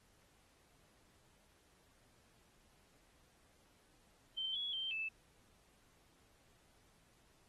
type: tone with pitch steps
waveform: sine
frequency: 3110 / 3363 / 3135 / 2630 Hz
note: G7 / G#7 / G7 / E7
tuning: -14 / +21 / -1 / -5 cents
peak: -38 dBFS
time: 4.37-5.09 s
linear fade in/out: 10 ms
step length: 180 ms
effects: pink hiss -71 dBFS RMS until 7.48 s + AAC 32 kbps